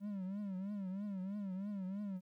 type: tone with vibrato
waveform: triangle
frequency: 196 Hz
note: G3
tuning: in tune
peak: -37 dBFS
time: 0-2.21 s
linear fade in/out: 50 ms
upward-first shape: triangle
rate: 3.1 Hz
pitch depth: 130 cents each way
effects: 13-bit